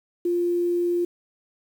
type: tone with quantisation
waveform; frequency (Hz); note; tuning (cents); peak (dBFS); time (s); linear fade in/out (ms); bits
sine; 349.2; F4; 0; -20; 0.25-1.05; 5; 8
effects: none